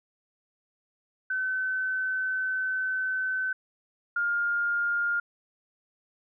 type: tone pair in turn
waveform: sine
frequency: 1522 / 1411 Hz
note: F#6 / F6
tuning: +48 / +17 cents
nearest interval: minor second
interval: 131 cents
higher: first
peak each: -26 / -24 dBFS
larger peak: second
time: 1.3-3.53 / 4.16-5.2 s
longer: first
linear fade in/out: 5 ms
effects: none